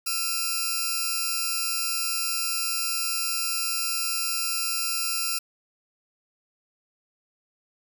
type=tone cluster; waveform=10% pulse; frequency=1355 / 2494 / 4867 / 5550 Hz; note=E6 / D#7 / D#8 / F8; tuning=+47 / +3 / -39 / -12 cents; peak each=-24 dBFS; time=0.06-5.39 s; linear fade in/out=10 ms; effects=none